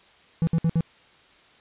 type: tone bursts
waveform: triangle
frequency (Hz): 164.81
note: E3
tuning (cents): 0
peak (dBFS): -16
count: 4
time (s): 0.42-0.807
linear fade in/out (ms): 0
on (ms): 51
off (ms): 61
effects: white hiss -55 dBFS RMS until 1.6 s + resampled to 8000 Hz